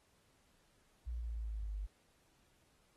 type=linear sweep; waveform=sine; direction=down; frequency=60 to 49 Hz; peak=-38 dBFS; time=1.06-1.87 s; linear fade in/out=20 ms; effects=pink hiss -73 dBFS RMS until 2.96 s + AAC 32 kbps